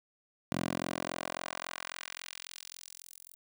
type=tone with high-pass filter sweep; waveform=10% pulse; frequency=43.65 Hz; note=F1; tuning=in tune; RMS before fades=-40 dBFS; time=0.52-3.35 s; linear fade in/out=0 ms; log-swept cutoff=180 to 12000 Hz; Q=0.92; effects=none